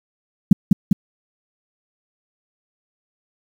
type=tone with echo; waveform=sine; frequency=191.8 Hz; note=G3; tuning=37 cents flat; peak=-3 dBFS; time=0.51-0.53 s; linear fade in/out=5 ms; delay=200 ms; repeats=2; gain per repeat=-3 dB; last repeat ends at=0.93 s; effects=7-bit